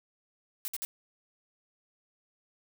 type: noise bursts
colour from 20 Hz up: blue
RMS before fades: -35 dBFS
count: 3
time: 0.65-0.85 s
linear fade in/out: 0 ms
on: 30 ms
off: 55 ms
effects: none